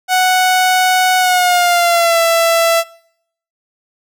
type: tone with pitch glide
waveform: sawtooth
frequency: 740 to 666.9 Hz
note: F#5 to E5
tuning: 0 to +20 cents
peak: -6 dBFS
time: 0.08-2.84 s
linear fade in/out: 50 ms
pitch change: -180 cents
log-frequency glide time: 1.18-2.2 s
effects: noise-tail reverb RT60 0.7 s tail -23 dB re dry